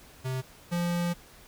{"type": "tone pair in turn", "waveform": "square", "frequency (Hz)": [130, 173.53], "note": ["C3", "F3"], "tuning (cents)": [-11, -11], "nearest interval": "perfect fourth", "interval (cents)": 500, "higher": "second", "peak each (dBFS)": [-30, -27], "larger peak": "second", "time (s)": [[0.24, 0.42], [0.71, 1.14]], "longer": "second", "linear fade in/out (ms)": 20, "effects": ["pink hiss -53 dBFS RMS until 1.47 s"]}